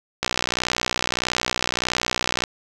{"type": "click train", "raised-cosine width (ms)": 0.2, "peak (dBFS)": -3, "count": 137, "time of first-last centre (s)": [0.23, 2.438], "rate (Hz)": 61.6, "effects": []}